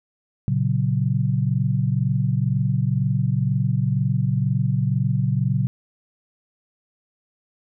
sine chord, F# major, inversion first, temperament equal, 116.54 / 138.59 / 185 Hz, A#2 / C#3 / F#3, 0 / 0 / 0 cents, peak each -22 / -21 / -25 dBFS, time 0.48-5.67 s, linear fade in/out 0 ms, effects none

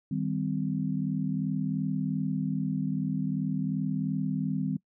sine chord, C minor, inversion first, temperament equal with one note detuned, 155.56 / 196 / 258.6 Hz, Eb3 / G3 / C4, 0 / 0 / -20 cents, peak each -31 / -31 / -32 dBFS, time 0.11-4.77 s, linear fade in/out 5 ms, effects noise-tail reverb RT60 0.1 s tail -23 dB re dry

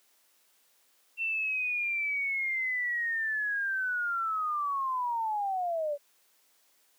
sine linear sweep, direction down, 2705 to 563 Hz, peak -28 dBFS, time 1.17-5.98 s, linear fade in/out 50 ms, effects white hiss -67 dBFS RMS until 6.98 s + high-pass 300 Hz 12 dB/octave

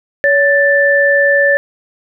sine tone pair together, 564 / 1765 Hz, C#5 / A6, +30 / +5 cents, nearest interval octave + minor sixth, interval 1975 cents, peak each -11 / -10 dBFS, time 0.24-1.57 s, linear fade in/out 0 ms, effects none

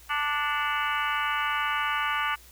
harmonic tone with a mistuned harmonic, 293.7 Hz, D4, in tune, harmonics 3 / 4 / 5 / 6 / 7 / 8 / 9 / 10, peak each -33 / -29 / -31 / -36 / -36 / -36 / -38 / -36 dBFS, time 0.09-2.36 s, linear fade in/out 20 ms, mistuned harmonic 8, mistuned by -66 cents, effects added 60 Hz sine -53 dBFS peak until 2.51 s + white hiss -53 dBFS RMS until 2.51 s

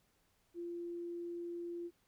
sine tone, 344.7 Hz, F4, 23 cents flat, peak -40 dBFS, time 0.54-1.91 s, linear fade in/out 50 ms, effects pink hiss -75 dBFS RMS until 2.07 s

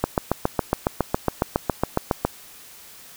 click train, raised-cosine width 1 ms, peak -4 dBFS, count 17, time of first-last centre 0.04-2.25 s, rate 7.24 Hz, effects white hiss -45 dBFS RMS until 3.16 s

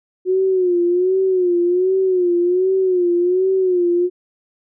sine tone with vibrato, 364 Hz, F#4, 28 cents flat, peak -13 dBFS, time 0.25-4.1 s, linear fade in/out 50 ms, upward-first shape sine, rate 1.3 Hz, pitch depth 82 cents each way, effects none

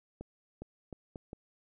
accelerating click train, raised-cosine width 2 ms, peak -29 dBFS, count 5, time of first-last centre 0.21-1.331 s, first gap 410 ms, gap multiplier 0.75, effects none

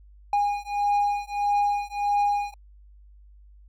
triangle beating tone pair, 817 / 818.6 Hz, G#5 / G#5, -29 / -25 cents, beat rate 1.6 Hz, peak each -23 dBFS, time 0.33-2.54 s, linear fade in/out 2 ms, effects added 50 Hz sine -48 dBFS peak until 3.68 s

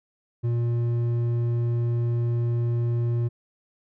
sine tone with hard clipping, 118.4 Hz, A#2, 27 cents sharp, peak -23 dBFS, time 0.43-3.29 s, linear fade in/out 20 ms, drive 6 dB, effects none

